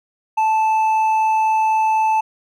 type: tone with hard clipping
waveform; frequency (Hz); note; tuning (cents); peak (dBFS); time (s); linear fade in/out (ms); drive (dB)
sine; 876; A5; -8; -15; 0.37-2.21; 10; 4
effects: none